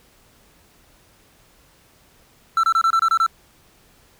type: tone bursts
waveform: triangle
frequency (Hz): 1337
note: E6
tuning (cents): +24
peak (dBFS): -12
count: 8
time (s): 2.57-3.264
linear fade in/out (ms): 2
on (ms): 64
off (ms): 26
effects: pink hiss -55 dBFS RMS until 4.19 s